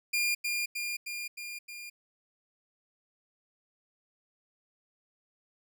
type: tone with echo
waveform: sawtooth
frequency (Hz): 2409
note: D7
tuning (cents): +43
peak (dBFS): -23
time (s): 0.13-0.35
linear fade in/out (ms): 10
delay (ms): 310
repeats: 5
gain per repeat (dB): -3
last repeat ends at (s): 1.9
effects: none